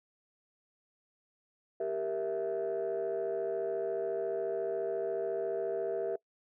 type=chord; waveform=sine; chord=E diminished; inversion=first; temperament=equal; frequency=392 / 466.2 / 659.3 Hz; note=G4 / Bb4 / E5; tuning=0 / 0 / 0 cents; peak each=-34 dBFS; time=1.8-6.16 s; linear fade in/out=5 ms; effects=noise-tail reverb RT60 0.1 s tail -23 dB re dry + tanh soft clip ceiling -26 dBFS